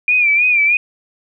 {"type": "tone with vibrato", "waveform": "sine", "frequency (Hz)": 2400, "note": "D7", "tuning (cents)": 37, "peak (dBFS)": -10, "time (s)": [0.08, 0.77], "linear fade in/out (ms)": 2, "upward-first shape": "sine", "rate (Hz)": 3.2, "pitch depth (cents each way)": 76, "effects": []}